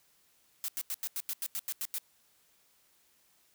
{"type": "noise bursts", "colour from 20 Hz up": "blue", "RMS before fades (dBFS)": -35, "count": 11, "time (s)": [0.64, 1.983], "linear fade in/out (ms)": 0, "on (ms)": 43, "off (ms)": 87, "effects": ["white hiss -68 dBFS RMS until 3.54 s"]}